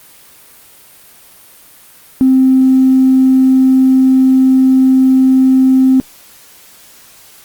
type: tone with tanh clipping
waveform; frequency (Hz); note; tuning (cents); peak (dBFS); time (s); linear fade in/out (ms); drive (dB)
triangle; 261.6; C4; 0; -5; 2.21-6; 0; 4
effects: white hiss -41 dBFS RMS until 7.44 s + Opus 32 kbps